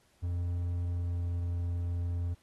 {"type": "tone with pitch glide", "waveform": "triangle", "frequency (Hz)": [87.31, 86.71], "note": ["F2", "F2"], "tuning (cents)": [0, -12], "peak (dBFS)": -28, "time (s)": [0.22, 2.35], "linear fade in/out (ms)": 20, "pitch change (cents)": -12, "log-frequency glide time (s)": [0.94, 1.22], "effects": ["pink hiss -68 dBFS RMS until 2.42 s", "AAC 32 kbps"]}